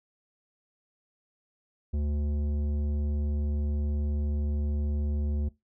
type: tone with tanh clipping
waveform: sine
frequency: 73.42 Hz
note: D2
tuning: in tune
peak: -28 dBFS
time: 1.93-5.49 s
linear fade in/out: 10 ms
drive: 12 dB
effects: noise-tail reverb RT60 0.2 s tail -20 dB re dry